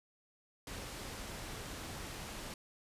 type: low-pass noise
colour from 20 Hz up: pink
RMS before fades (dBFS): -45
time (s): 0.67-2.54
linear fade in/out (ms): 2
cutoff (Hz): 11000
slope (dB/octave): 12
effects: resampled to 32000 Hz